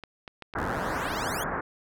clicks, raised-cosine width 0.3 ms, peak -24 dBFS, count 4, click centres 0.037 / 0.278 / 0.423 / 0.538 s
white low-pass noise, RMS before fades -31 dBFS, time 0.55-1.61 s, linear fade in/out 5 ms, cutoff 1700 Hz, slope 48 dB/octave
10% pulse exponential sweep, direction up, 59.5 to 3516 Hz, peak -27 dBFS, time 0.57-1.44 s, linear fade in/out 10 ms
effects none

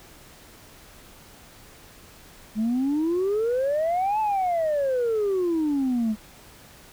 sine exponential two-way sweep, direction up then down, 209.2 to 880 to 209.9 Hz, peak -19 dBFS, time 2.55-6.16 s, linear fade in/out 50 ms, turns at 4.2 s, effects tanh soft clip ceiling -19 dBFS + pink hiss -49 dBFS RMS until 6.92 s

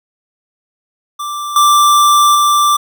square tone with level steps, 1176 Hz, D6, 2 cents sharp, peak -20 / -7 / -9 dBFS, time 1.19-2.77 s, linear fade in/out 10 ms, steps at 1.56 / 2.35 s, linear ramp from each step 2 ms, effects none

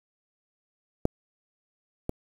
clicks, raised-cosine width 2 ms, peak -8 / -15 dBFS, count 2, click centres 1.054 / 2.094 s, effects 7-bit

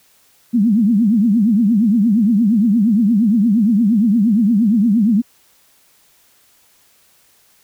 sine tone with vibrato, 217.2 Hz, A3, 22 cents flat, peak -10 dBFS, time 0.53-5.22 s, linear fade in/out 20 ms, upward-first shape triangle, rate 8.6 Hz, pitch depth 250 cents each way, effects white hiss -54 dBFS RMS until 7.63 s

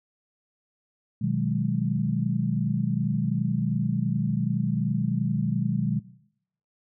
sine chord, G# minor seventh, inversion first, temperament equal with one note detuned, 124.33 / 155.56 / 185 / 207.7 Hz, B2 / D#3 / F#3 / G#3, +12 / 0 / 0 / 0 cents, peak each -28 dBFS, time 1.21-6 s, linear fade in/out 10 ms, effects noise-tail reverb RT60 0.7 s tail -18 dB re dry

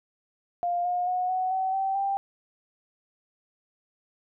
sine tone with pitch steps, 701 / 714.9 / 729.1 / 743.5 / 758.3 / 773.3 / 788.7 Hz, F5 / F5 / F#5 / F#5 / F#5 / G5 / G5, +6 / +40 / -26 / +8 / +42 / -24 / +10 cents, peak -24 dBFS, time 0.63-2.17 s, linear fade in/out 0 ms, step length 220 ms, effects none

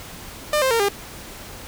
sawtooth tone with pitch steps, 600 / 525.4 / 460 / 402.8 Hz, D5 / C5 / A#4 / G4, +37 / +7 / -23 / +47 cents, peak -13 dBFS, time 0.53-0.886 s, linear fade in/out 2 ms, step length 89 ms, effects pink hiss -38 dBFS RMS until 1.67 s

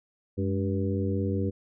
harmonic tone with a mistuned harmonic, 96.7 Hz, G2, 23 cents flat, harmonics 1 / 2 / 3 / 4 / 5, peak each -28 / -31 / -33 / -34 / -35 dBFS, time 0.37-1.51 s, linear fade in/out 20 ms, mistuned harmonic 2, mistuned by +100 cents, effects none

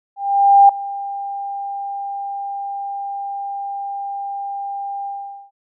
sine tone with ADSR envelope, 798 Hz, G5, 31 cents sharp, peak -4 dBFS, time 0.16-5.51 s, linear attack 530 ms, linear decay 4 ms, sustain -19 dB, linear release 450 ms, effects none

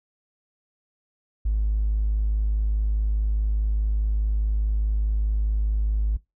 triangle tone, 52.4 Hz, G#1, 16 cents sharp, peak -16 dBFS, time 1.45-6.17 s, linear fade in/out 10 ms, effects noise-tail reverb RT60 0.2 s tail -24 dB re dry + tanh soft clip ceiling -17 dBFS

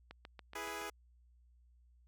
click train, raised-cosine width 0.3 ms, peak -33 dBFS, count 6, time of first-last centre 0.11-0.816 s, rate 7.08 Hz
10% pulse chord, E major, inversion none, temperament equal, 329.6 / 415.3 / 493.9 Hz, E4 / G#4 / B4, 0 / 0 / 0 cents, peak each -39 / -35 / -40 dBFS, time 0.55-0.9 s, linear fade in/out 5 ms
effects added 60 Hz sine -63 dBFS peak until 2.07 s

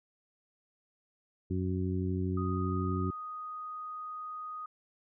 harmonic tone, 92.5 Hz, F#2, in tune, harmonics 1 / 2 / 3 / 4, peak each -32 / -35 / -37 / -38 dBFS, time 1.5-3.11 s, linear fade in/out 10 ms
sine tone, 1244.5 Hz, D#6, in tune, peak -38 dBFS, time 2.37-4.66 s, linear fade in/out 5 ms
effects none

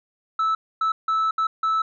sine tone bursts at uneven times, 1310 Hz, E6, 11 cents flat, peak -16 dBFS, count 5, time 0.39-0.55 / 0.81-0.92 / 1.08-1.31 / 1.38-1.47 / 1.63-1.82 s, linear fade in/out 5 ms, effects tanh soft clip ceiling -18 dBFS

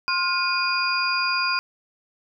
sine tone cluster, 1056 / 1420 / 2470 / 4825 Hz, C6 / F6 / D#7 / D8, +16 / +28 / -13 / +46 cents, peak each -26 dBFS, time 0.08-1.59 s, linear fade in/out 0 ms, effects none

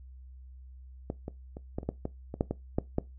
clicks, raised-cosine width 2 ms, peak -19 / -23 / -28 / -19 / -29 / -16 / -19 / -23 / -12 / -17 / -13 / -13 dBFS, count 12, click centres 1.101 / 1.281 / 1.569 / 1.785 / 1.831 / 1.89 / 2.054 / 2.341 / 2.409 / 2.51 / 2.785 / 2.984 s, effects noise-tail reverb RT60 0.2 s tail -20 dB re dry + added 64 Hz sine -46 dBFS peak until 3.18 s

